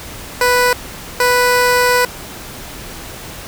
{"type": "tone bursts at uneven times", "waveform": "15% pulse", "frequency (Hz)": 493.9, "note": "B4", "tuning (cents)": 0, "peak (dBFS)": -4, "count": 2, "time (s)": [[0.41, 0.73], [1.2, 2.05]], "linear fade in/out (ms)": 2, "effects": ["pink hiss -31 dBFS RMS until 3.47 s"]}